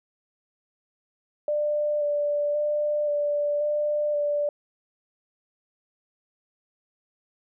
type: tone with vibrato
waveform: sine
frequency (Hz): 590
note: D5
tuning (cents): +8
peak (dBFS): -22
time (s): 1.48-4.49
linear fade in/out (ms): 2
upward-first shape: square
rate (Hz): 0.94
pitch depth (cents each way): 14
effects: none